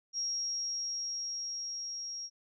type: tone with level ramp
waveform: sine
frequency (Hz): 5600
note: F8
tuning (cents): +4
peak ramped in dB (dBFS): -31 to -38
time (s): 0.13-2.3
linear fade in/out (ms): 50
effects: none